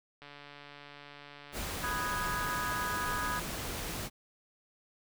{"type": "click train", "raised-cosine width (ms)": 0.3, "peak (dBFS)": -33, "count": 366, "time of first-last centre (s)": [0.22, 2.755], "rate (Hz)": 144}
{"type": "noise", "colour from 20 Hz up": "pink", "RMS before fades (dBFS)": -38, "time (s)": [1.52, 4.1], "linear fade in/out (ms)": 50}
{"type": "chord", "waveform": "sine", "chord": "G# minor seventh", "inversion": "first", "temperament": "equal", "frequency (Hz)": [987.8, 1244.5, 1480, 1661.2], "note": ["B5", "D#6", "F#6", "G#6"], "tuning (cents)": [0, 0, 0, 0], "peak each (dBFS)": [-38, -37, -42, -38], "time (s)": [1.83, 3.4], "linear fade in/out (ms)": 10}
{"effects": []}